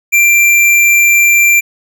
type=tone; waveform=square; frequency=2362 Hz; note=D7; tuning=9 cents sharp; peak=-6 dBFS; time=0.12-1.61 s; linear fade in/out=20 ms; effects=none